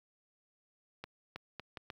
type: accelerating click train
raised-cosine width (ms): 0.3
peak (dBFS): -26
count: 5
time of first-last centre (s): 1.04-1.902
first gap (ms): 320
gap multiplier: 0.74
effects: high-pass 60 Hz 12 dB/octave + 11-bit